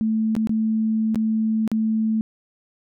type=tone with dropouts; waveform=sine; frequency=220 Hz; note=A3; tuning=in tune; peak=-18 dBFS; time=0.01-2.21 s; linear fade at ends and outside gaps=0 ms; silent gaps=0.352-0.365 / 0.472-0.494 / 1.146-1.157 / 1.677-1.716 s; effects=none